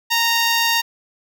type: tone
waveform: 10% pulse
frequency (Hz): 927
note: A#5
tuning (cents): -10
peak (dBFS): -7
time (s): 0.1-0.82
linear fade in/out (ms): 20
effects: none

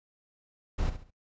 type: noise with echo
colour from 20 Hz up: brown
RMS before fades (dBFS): -28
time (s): 0.78-0.9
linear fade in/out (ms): 10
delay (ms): 69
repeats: 3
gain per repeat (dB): -10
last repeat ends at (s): 1.107
effects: noise-tail reverb RT60 0.1 s tail -26 dB re dry + resampled to 16000 Hz

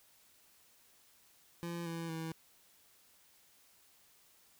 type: tone with pitch steps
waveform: 25% pulse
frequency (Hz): 170.8 / 166.42 / 162.15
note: F3 / E3 / E3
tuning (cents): -38 / +17 / -28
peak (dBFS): -35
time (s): 1.63-2.32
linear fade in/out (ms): 0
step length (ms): 230
effects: white hiss -66 dBFS RMS until 4.59 s

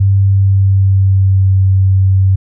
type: tone with pitch glide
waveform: sine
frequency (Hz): 98 to 95.6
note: G2 to G2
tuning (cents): 0 to -43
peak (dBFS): -6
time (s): 0-2.36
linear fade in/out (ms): 10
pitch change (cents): -43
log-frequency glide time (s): 0.18-1.54
effects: none

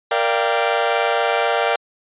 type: chord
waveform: sawtooth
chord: G minor seventh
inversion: first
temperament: equal with one note detuned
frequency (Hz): 466.2 / 587.3 / 687.3 / 784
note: Bb4 / D5 / F5 / G5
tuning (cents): 0 / 0 / -28 / 0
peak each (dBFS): -18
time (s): 0.11-1.76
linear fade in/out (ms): 5
effects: resampled to 8000 Hz

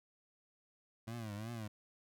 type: tone with vibrato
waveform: 25% pulse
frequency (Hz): 110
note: A2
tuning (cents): 0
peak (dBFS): -38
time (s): 1.07-1.68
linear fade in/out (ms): 10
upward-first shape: triangle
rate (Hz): 2.8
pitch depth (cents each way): 160
effects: none

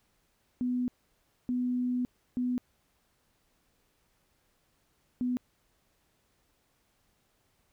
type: tone bursts at uneven times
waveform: sine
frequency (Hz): 248.3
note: B3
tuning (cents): +9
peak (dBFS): -27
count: 4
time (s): 0.61-0.88 / 1.49-2.05 / 2.37-2.58 / 5.21-5.37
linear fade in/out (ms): 0
effects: pink hiss -72 dBFS RMS until 7.72 s

